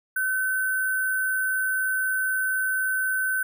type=tone with sample-and-hold; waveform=sine; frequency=1523 Hz; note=F#6; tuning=50 cents sharp; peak=-22 dBFS; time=0.16-3.43 s; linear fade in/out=5 ms; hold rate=11025 Hz; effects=none